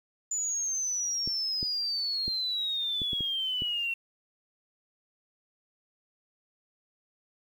sine exponential sweep, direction down, 7040 to 2713 Hz, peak -28 dBFS, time 0.31-3.94 s, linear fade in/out 5 ms
clicks, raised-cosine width 3 ms, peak -25 dBFS, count 7, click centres 1.276 / 1.629 / 2.28 / 3.018 / 3.132 / 3.207 / 3.621 s
effects 9-bit

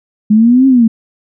sine exponential two-way sweep, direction up then down, 207.7 to 271 to 218.5 Hz, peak -4 dBFS, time 0.3-0.88 s, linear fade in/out 10 ms, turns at 0.67 s, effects none

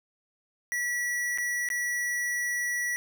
square tone with dropouts, 1942 Hz, B6, 30 cents flat, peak -28 dBFS, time 0.72-2.96 s, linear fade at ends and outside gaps 0 ms, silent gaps 1.376-1.384 / 1.688-1.702 s, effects none

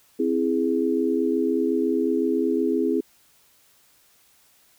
sine chord, C augmented, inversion none, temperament equal, 261.6 / 329.6 / 415.3 Hz, C4 / E4 / G#4, 0 / 0 / 0 cents, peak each -24 dBFS, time 0.19-3.01 s, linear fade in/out 10 ms, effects white hiss -59 dBFS RMS until 4.78 s

